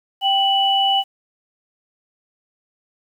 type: tone pair together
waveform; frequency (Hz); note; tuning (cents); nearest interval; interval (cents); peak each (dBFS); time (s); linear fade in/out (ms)
sine; 784 / 2960; G5 / F#7; 0 / 0; octave + major seventh; 2300; -17; 0.21-1.04; 50
effects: 8-bit